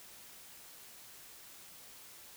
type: silence
effects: white hiss -54 dBFS RMS until 2.36 s